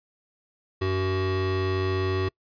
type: tone pair together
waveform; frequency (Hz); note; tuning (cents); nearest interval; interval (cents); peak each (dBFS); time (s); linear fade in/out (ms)
square; 94.4 / 377.1; F#2 / F#4; +35 / +33; 2 octaves; 2398; -27; 0.81-2.29; 10
effects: noise-tail reverb RT60 0.1 s tail -26 dB re dry + resampled to 11025 Hz